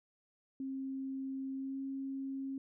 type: tone with pitch glide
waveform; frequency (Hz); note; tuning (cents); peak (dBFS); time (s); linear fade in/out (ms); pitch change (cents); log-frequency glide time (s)
sine; 267.5 to 270.1; C4 to C#4; +38 to -45; -37; 0.6-2.58; 2; +17; 1.54-1.8
effects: none